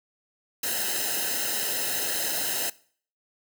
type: noise with comb filter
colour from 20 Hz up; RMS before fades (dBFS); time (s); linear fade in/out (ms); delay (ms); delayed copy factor
white; -28; 0.63-2.7; 5; 0.87; -0.9
effects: noise-tail reverb RT60 0.5 s tail -21 dB re dry